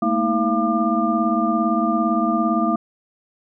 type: tone cluster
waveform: sine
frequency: 216.1 / 233.7 / 320.5 / 685 / 1199 Hz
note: A3 / A#3 / E4 / F5 / D6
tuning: -31 / +5 / -49 / -34 / +36 cents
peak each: -23 dBFS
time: 0.02-2.76 s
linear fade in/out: 5 ms
effects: none